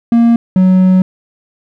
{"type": "tone pair in turn", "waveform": "triangle", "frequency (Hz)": [233.3, 185.82], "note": ["A#3", "F#3"], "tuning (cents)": [2, 8], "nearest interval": "major third", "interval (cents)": 394, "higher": "first", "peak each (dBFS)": -3, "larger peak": "neither", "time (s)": [[0.12, 0.36], [0.56, 1.02]], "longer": "second", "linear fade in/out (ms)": 2, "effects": []}